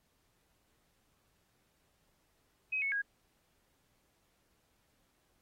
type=tone with pitch steps; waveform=sine; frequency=2534 / 2203 / 1640 Hz; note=D#7 / C#7 / G#6; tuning=+31 / -11 / -22 cents; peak=-31 dBFS; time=2.72-3.02 s; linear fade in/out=10 ms; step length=100 ms; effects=pink hiss -75 dBFS RMS until 5.41 s + AAC 48 kbps